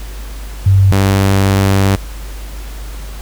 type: tone pair in turn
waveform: sine / sawtooth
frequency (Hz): 96.9 / 97.69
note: G2 / G2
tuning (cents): -20 / -5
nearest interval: unison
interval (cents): 15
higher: second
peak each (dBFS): -5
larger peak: neither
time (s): 0.66-0.92 / 0.92-1.96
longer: second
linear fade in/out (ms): 5
effects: added 50 Hz sine -24 dBFS peak until 3.21 s + pink hiss -35 dBFS RMS until 3.21 s